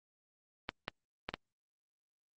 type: clicks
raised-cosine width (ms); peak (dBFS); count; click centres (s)
0.3; -19; 4; 0.691 / 0.881 / 1.29 / 1.34
effects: Opus 32 kbps